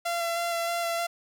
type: tone with vibrato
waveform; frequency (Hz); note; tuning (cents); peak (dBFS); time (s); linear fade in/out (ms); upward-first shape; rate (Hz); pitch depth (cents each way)
sawtooth; 681; F5; -44; -23; 0.05-1.07; 10; square; 3.2; 12
effects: none